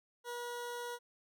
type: tone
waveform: 20% pulse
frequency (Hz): 481.6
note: B4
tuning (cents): -44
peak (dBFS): -35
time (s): 0.24-0.99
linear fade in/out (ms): 50
effects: none